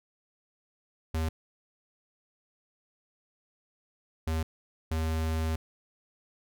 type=tone bursts at uneven times; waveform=square; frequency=80.1 Hz; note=E2; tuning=49 cents flat; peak=-28 dBFS; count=3; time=1.14-1.29 / 4.27-4.43 / 4.91-5.56 s; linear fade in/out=5 ms; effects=none